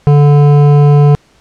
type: tone with hard clipping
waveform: sine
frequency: 145.4 Hz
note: D3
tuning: 17 cents flat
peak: -5 dBFS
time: 0.07-1.15 s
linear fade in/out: 0 ms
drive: 12 dB
effects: pink hiss -49 dBFS RMS until 1.4 s + low-pass 7000 Hz 12 dB/octave